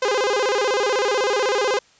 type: tone with vibrato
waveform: sawtooth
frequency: 458.8 Hz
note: A#4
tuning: 28 cents flat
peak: -14 dBFS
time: 0.02-1.79 s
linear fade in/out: 5 ms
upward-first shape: square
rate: 16 Hz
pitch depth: 200 cents each way
effects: white hiss -55 dBFS RMS until 1.99 s + resampled to 16000 Hz